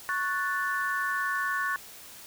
sine chord, F# minor, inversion second, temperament equal, 1108.7 / 1480 / 1760 Hz, C#6 / F#6 / A6, 0 / 0 / 0 cents, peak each -31 dBFS, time 0.09-1.76 s, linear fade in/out 0 ms, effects white hiss -47 dBFS RMS until 2.26 s

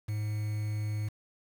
triangle tone with quantisation, 106.1 Hz, G#2, 38 cents sharp, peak -28 dBFS, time 0.08-1.09 s, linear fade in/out 10 ms, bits 8, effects none

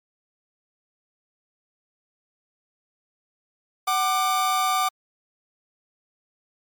45% pulse tone pair together, 751.5 / 1191 Hz, F#5 / D6, +27 / +24 cents, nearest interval minor sixth, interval 797 cents, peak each -24 / -22 dBFS, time 3.87-4.89 s, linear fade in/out 10 ms, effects MP3 96 kbps

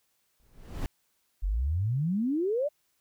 brown noise with exponential growth, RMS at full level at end -28 dBFS, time 0.4-0.86 s, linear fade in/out 0 ms, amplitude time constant 100 ms
sine exponential sweep, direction up, 42.33 to 618 Hz, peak -25 dBFS, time 1.42-2.69 s, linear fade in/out 20 ms
effects white hiss -73 dBFS RMS until 3 s

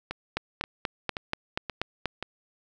two click trains, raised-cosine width 0.3 ms, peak -16 / -11 dBFS, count 5 / 8, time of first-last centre 0.11-2.226 / 0.37-2.057 s, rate 1.89 / 4.15 Hz, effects none

